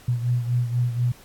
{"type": "beating tone pair", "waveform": "sine", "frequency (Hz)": [121, 125.1], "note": ["B2", "B2"], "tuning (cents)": [-35, 23], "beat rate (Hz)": 4.1, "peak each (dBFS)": [-21, -27], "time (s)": [0.08, 1.12], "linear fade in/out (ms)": 5, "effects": ["pink hiss -50 dBFS RMS until 1.24 s", "AAC 64 kbps"]}